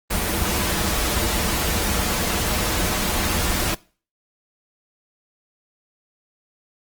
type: noise with comb filter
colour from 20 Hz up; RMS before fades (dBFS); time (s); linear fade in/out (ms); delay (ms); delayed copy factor
pink; -22; 0.1-3.75; 10; 7.5; -0.5
effects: noise-tail reverb RT60 0.4 s tail -22 dB re dry + Opus 24 kbps